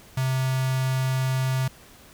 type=tone with notch filter; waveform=square; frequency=130.81 Hz; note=C3; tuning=in tune; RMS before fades=-24 dBFS; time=0.17-1.68 s; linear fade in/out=5 ms; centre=420 Hz; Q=1.2; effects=pink hiss -50 dBFS RMS until 2.13 s